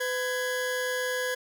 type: tone pair together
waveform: 40% pulse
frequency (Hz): 504 / 1661.2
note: B4 / G#6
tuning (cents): +35 / 0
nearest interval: octave + major sixth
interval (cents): 2065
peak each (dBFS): -29 / -30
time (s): 0-1.35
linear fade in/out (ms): 10
effects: none

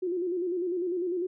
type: tone with vibrato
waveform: sine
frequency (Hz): 355.4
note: F4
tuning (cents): +30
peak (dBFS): -27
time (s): 0.02-1.27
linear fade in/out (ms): 10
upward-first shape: square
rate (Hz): 10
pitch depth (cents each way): 64
effects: none

